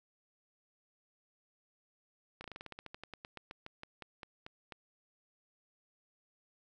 slowing click train, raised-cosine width 0.3 ms, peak -29 dBFS, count 22, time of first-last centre 2.41-4.722 s, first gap 32 ms, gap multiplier 1.11, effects none

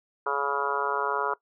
harmonic tone, 140.7 Hz, C#3, 26 cents sharp, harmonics 3 / 4 / 5 / 6 / 7 / 8 / 9 / 10, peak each -32 / -36 / -37 / -37 / -31 / -34 / -32 / -33 dBFS, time 0.26-1.34 s, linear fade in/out 5 ms, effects noise-tail reverb RT60 0.1 s tail -19 dB re dry

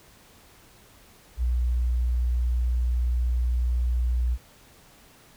sine tone, 60.7 Hz, B1, 29 cents flat, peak -21 dBFS, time 1.37-4.38 s, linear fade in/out 50 ms, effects pink hiss -54 dBFS RMS until 5.36 s

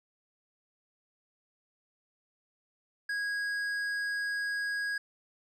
sine tone with tanh clipping, 1650 Hz, G#6, 12 cents flat, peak -32 dBFS, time 3.09-4.98 s, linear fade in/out 5 ms, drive 9 dB, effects none

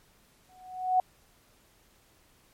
sine tone with exponential growth, 740 Hz, F#5, in tune, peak -18 dBFS, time 0.49-1 s, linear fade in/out 2 ms, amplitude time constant 110 ms, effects pink hiss -63 dBFS RMS until 2.53 s + MP3 64 kbps

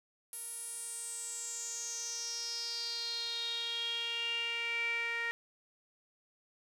sawtooth tone with band-pass filter sweep, 466.2 Hz, A#4, in tune, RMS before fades -38 dBFS, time 0.33-5.31 s, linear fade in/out 0 ms, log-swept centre 11000 to 2000 Hz, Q 7.8, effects none

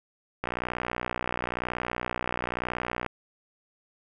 click train, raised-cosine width 0.5 ms, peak -14 dBFS, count 161, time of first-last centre 0.44-3.063 s, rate 61 Hz, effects none

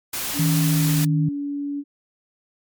white noise, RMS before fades -27 dBFS, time 0.13-1.05 s, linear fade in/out 5 ms
sine tone, 285.4 Hz, D4, 49 cents flat, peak -24 dBFS, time 0.33-1.84 s, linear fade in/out 50 ms
sine tone with pitch glide, 160.1 to 155.36 Hz, D#3 to D#3, +50 to -2 cents, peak -17 dBFS, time 0.39-1.29 s, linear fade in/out 5 ms, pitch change -52 cents, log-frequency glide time 0.59-0.97 s
effects MP3 96 kbps

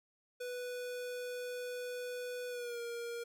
square tone with pitch glide, 493.9 to 470.8 Hz, B4 to A#4, 0 to +17 cents, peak -40 dBFS, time 0.4-3.24 s, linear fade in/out 10 ms, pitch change -83 cents, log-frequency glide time 2.49-2.8 s, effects none

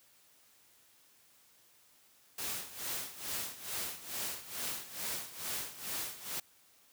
white noise with tremolo, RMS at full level -37 dBFS, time 2.38-6.4 s, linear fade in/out 5 ms, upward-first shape sine, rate 2.3 Hz, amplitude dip 80%, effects white hiss -65 dBFS RMS until 6.92 s + high-pass 60 Hz 12 dB/octave

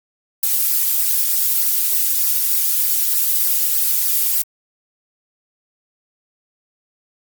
violet noise with flanger, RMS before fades -17 dBFS, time 0.43-4.42 s, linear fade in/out 2 ms, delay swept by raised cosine 0.28 to 3.58 ms, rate 3.3 Hz, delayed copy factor -0.75, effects Opus 32 kbps

